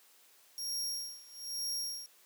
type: tone with tremolo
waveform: sawtooth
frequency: 5588 Hz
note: F8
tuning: in tune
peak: -31 dBFS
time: 0.58-2.06 s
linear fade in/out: 0 ms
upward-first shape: sine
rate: 1.1 Hz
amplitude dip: 90%
effects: white hiss -63 dBFS RMS until 2.25 s + high-pass 300 Hz 12 dB/octave